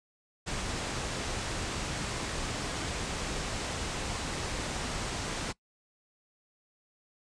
pink low-pass noise, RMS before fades -35 dBFS, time 0.46-5.53 s, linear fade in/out 20 ms, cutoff 8900 Hz, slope 48 dB/octave, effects noise-tail reverb RT60 0.1 s tail -22 dB re dry

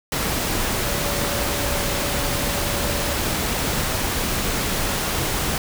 sine tone in noise, 573 Hz, D5, 43 cents flat, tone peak -31 dBFS, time 0.85-3.14 s, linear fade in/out 2 ms, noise pink, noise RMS -23 dBFS, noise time 0.12-5.58 s, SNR -11 dB, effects none

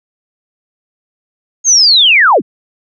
sine linear sweep, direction down, 6620 to 120 Hz, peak -4 dBFS, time 1.64-2.42 s, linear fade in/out 50 ms, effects none

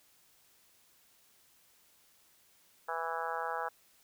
harmonic tone, 164.81 Hz, E3, in tune, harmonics 3 / 4 / 5 / 6 / 7 / 8 / 9 / 10, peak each -42 / -43 / -39 / -41 / -44 / -41 / -44 / -45 dBFS, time 2.88-3.69 s, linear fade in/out 10 ms, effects white hiss -66 dBFS RMS until 4.03 s

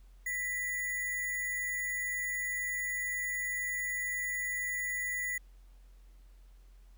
sine tone with sample-and-hold, 1971 Hz, B6, 4 cents flat, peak -32 dBFS, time 0.26-5.38 s, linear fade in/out 5 ms, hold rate 8820 Hz, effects added 44 Hz sine -53 dBFS peak until 6.97 s + pink hiss -71 dBFS RMS until 6.97 s

